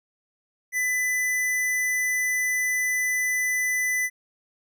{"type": "tone", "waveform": "square", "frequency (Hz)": 2000, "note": "B6", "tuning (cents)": 21, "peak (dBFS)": -23, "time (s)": [0.72, 4.1], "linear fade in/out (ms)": 50, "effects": []}